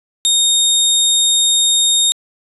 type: tone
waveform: 25% pulse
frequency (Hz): 3700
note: A#7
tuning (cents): -14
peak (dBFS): -7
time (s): 0.25-2.12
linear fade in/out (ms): 0
effects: resampled to 32000 Hz